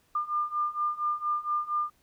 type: beating tone pair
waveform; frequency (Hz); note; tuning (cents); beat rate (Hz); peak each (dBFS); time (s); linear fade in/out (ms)
sine; 1199 / 1203.3; D6 / D6; +36 / +42; 4.3; -31 / -29; 0.15-1.9; 5
effects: pink hiss -67 dBFS RMS until 2.02 s